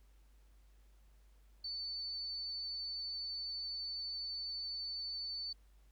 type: tone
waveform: sine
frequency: 4506 Hz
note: C#8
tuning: 28 cents sharp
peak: -39 dBFS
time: 1.64-5.53 s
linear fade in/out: 5 ms
effects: added 50 Hz sine -61 dBFS peak until 5.91 s + pink hiss -75 dBFS RMS until 5.91 s